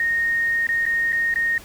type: tone with dropouts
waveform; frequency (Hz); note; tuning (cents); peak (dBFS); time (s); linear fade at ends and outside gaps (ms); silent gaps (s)
sine; 1854; A#6; -10; -18; 0-1.58; 2; 0.669-0.689 / 0.855-0.863 / 1.123-1.128 / 1.341-1.358
effects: pink hiss -43 dBFS RMS until 1.64 s

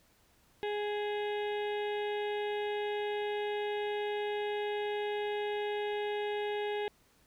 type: harmonic tone with a mistuned harmonic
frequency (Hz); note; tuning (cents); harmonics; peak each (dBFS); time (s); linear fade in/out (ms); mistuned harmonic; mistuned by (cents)
415.3; G#4; 0; 1 / 2 / 4 / 5 / 6 / 7 / 8 / 9; -33 / -39 / -45 / -47 / -49 / -50 / -51 / -52; 0.63-6.88; 0; 6; +27
effects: pink hiss -67 dBFS RMS until 7.26 s

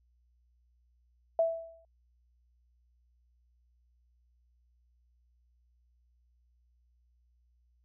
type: tone with exponential decay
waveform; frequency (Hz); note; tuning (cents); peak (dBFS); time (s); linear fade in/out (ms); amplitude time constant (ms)
sine; 659.3; E5; 0; -21; 1.39-1.85; 2; 98
effects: added 60 Hz sine -66 dBFS peak until 7.84 s

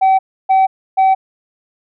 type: tone bursts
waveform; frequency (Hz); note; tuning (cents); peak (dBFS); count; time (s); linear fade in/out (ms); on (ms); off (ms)
sine; 765; G5; -42; -5; 3; 0.01-1.15; 20; 180; 300
effects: tanh soft clip ceiling -7 dBFS

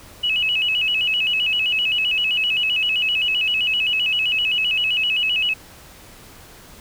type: tone with vibrato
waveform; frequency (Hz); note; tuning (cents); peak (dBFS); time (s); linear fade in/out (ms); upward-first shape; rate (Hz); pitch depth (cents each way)
sine; 2750; F7; -27; -17; 0.23-5.54; 10; square; 7.7; 110
effects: pink hiss -44 dBFS RMS until 6.8 s

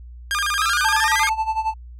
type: tone with vibrato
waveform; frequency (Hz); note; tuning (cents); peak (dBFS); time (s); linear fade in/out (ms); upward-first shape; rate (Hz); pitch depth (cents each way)
sawtooth; 1396.9; F6; 0; -16; 0.31-1.29; 0; square; 13; 250
type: exponential sweep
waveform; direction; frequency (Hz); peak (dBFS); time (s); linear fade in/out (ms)
45% pulse; up; 1244.5 to 2217; -21; 0.58-1.3; 10
type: tone with tremolo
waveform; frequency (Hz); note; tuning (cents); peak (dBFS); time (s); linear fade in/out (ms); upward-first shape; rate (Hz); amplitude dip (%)
triangle; 880; A5; 0; -15; 0.84-1.74; 10; sine; 11; 80
effects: added 60 Hz sine -36 dBFS peak until 1.99 s + low-pass 11000 Hz 12 dB/octave

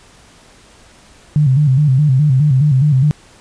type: tone with vibrato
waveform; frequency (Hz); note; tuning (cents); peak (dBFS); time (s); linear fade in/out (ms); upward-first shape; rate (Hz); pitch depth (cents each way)
sine; 140; C#3; +18; -8; 1.36-3.11; 0; square; 4.8; 120
effects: pink hiss -45 dBFS RMS until 3.4 s + resampled to 22050 Hz

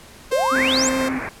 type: tone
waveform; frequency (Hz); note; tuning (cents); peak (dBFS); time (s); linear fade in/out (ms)
sawtooth; 527; C5; +12; -18; 0.31-1.09; 10
type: exponential sweep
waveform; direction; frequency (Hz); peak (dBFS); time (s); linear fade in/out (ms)
sine; up; 461 to 7902; -18; 0.32-0.89; 2
type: tone with vibrato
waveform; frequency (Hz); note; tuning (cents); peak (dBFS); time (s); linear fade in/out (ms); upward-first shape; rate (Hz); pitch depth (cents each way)
triangle; 261.6; C4; 0; -20; 0.51-1.2; 20; triangle; 7.2; 24
type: low-pass noise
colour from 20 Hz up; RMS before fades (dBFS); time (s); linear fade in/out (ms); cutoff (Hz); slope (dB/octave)
white; -29; 0.55-1.29; 2; 2400; 96
effects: pink hiss -44 dBFS RMS until 1.4 s + low-pass 12000 Hz 12 dB/octave

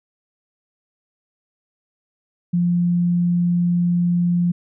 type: tone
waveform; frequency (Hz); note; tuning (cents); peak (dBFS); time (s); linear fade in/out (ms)
sine; 174.61; F3; 0; -15; 2.53-4.52; 10
effects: none

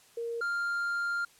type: tone pair in turn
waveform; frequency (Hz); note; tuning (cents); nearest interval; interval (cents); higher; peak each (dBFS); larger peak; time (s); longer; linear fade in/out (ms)
sine / triangle; 466.2 / 1397; A#4 / F6; 0 / 0; octave + perfect fifth; 1900; second; -32 / -27; second; 0.17-0.41 / 0.41-1.25; second; 5
effects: white hiss -60 dBFS RMS until 1.39 s + low-pass 11000 Hz 12 dB/octave

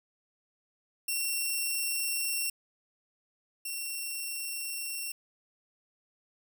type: tone pair in turn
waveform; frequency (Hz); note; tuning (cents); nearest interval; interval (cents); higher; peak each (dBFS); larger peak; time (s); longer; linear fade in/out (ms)
5% pulse; 2724 / 2724; F7 / F7; -44 / -44; unison; 0; neither; -20 / -25; first; 1.08-2.5 / 3.65-5.12; second; 5
effects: none

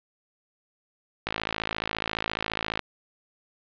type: click train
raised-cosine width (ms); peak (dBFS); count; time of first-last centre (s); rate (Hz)
0.3; -11; 84; 1.27-2.793; 54.5
effects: resampled to 11025 Hz + 7-bit

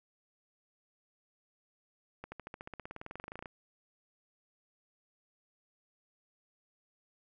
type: accelerating click train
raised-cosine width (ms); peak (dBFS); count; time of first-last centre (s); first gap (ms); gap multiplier
0.5; -28; 24; 2.24-3.458; 80; 0.96
effects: none

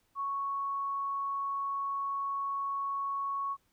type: tone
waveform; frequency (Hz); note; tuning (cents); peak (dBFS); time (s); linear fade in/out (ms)
sine; 1108.7; C#6; 0; -31; 0.15-3.57; 50
effects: pink hiss -73 dBFS RMS until 3.72 s

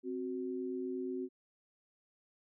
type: tone pair together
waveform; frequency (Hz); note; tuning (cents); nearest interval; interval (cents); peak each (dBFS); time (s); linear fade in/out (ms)
sine; 261.6 / 370; C4 / F#4; 0 / 0; tritone; 600; -39 / -38; 0.03-1.29; 50
effects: none

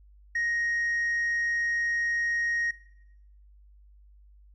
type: tone with tanh clipping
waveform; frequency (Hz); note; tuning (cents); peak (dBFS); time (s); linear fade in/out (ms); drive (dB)
sine; 1873; A#6; +8; -26; 0.35-2.71; 5; 1
effects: noise-tail reverb RT60 0.8 s tail -18 dB re dry + added 50 Hz sine -52 dBFS peak until 4.54 s

